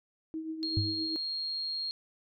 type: tone with tremolo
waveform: sine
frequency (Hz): 318.6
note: D#4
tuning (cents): +41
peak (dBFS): -32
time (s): 0.34-1.16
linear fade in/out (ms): 0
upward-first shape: triangle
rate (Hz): 7.7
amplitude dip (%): 60
type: tone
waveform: sine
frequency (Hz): 4252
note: C8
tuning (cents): +27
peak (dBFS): -32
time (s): 0.63-1.91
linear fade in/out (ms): 0
type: tone with exponential decay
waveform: sine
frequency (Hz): 101.1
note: G#2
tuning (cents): -46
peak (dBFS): -23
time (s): 0.77-1.08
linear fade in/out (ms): 0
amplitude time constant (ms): 66
effects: none